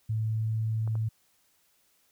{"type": "tone with pitch glide", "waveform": "sine", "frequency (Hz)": [110, 110.7], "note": ["A2", "A2"], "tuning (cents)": [0, 11], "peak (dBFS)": -26, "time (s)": [0.09, 1.09], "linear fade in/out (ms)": 10, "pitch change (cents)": 11, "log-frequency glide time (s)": [0.23, 0.54]}
{"type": "clicks", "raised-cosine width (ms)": 1, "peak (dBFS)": -31, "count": 2, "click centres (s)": [0.876, 0.954]}
{"effects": ["white hiss -68 dBFS RMS until 2.11 s"]}